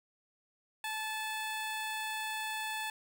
15% pulse tone, 870 Hz, A5, 20 cents flat, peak -29 dBFS, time 0.84-2.9 s, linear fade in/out 2 ms, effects none

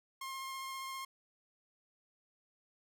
sawtooth tone with vibrato, 1067 Hz, C6, 34 cents sharp, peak -37 dBFS, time 0.21-1.05 s, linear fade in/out 5 ms, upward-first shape sine, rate 15 Hz, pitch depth 12 cents each way, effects none

